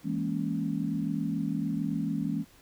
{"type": "chord", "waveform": "sine", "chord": "A# half-diminished seventh", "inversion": "second", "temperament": "equal with one note detuned", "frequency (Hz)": [164.81, 206.2, 233.1, 277.2], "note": ["E3", "G#3", "A#3", "C#4"], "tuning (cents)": [0, -12, 0, 0], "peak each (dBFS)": [-33, -33, -34, -33], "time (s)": [0.03, 2.45], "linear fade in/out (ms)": 50, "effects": ["pink hiss -58 dBFS RMS until 2.61 s"]}